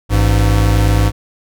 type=tone pair together; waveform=square; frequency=53.68 / 102.3 Hz; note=A1 / G#2; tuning=-42 / -26 cents; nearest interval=major seventh; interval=1116 cents; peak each=-13 dBFS; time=0.09-1.12 s; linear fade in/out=50 ms; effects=none